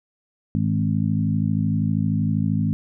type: harmonic tone with a mistuned harmonic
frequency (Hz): 52.8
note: G#1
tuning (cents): +29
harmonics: 2 / 3 / 4 / 5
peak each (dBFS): -24 / -23 / -23 / -28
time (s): 0.55-2.73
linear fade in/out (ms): 0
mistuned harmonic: 2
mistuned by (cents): -35
effects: none